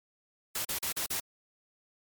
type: noise bursts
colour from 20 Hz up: white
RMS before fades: -33 dBFS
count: 5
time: 0.55-1.201 s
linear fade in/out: 5 ms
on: 99 ms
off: 39 ms
effects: MP3 96 kbps